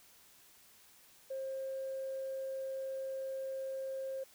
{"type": "tone", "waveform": "sine", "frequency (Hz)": 533, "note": "C5", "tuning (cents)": 32, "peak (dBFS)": -36, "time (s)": [1.3, 4.24], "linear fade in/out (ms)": 10, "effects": ["tanh soft clip ceiling -33 dBFS", "white hiss -62 dBFS RMS until 4.34 s"]}